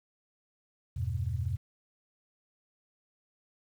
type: chord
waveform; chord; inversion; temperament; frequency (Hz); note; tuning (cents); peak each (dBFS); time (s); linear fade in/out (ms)
sine; E minor; none; equal; 82.41 / 98 / 123.47; E2 / G2 / B2; 0 / 0 / 0; -34; 0.96-1.57; 10
effects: 10-bit